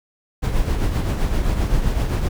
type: noise with tremolo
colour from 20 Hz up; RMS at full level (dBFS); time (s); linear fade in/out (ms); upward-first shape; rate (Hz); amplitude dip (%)
brown; -17; 0.42-2.29; 20; triangle; 7.7; 55
effects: none